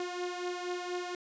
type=beating tone pair; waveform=sawtooth; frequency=355.9 / 360.1 Hz; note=F4 / F#4; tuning=+33 / -47 cents; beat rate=4.2 Hz; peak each=-32 / -36 dBFS; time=0-1.15 s; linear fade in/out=2 ms; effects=resampled to 16000 Hz